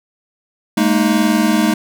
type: chord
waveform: square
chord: Ab suspended second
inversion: none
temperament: equal with one note detuned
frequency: 207.7 / 228.3 / 311.1 Hz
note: Ab3 / Bb3 / Eb4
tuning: 0 / -36 / 0 cents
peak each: -17 dBFS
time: 0.77-1.74 s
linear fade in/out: 5 ms
effects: none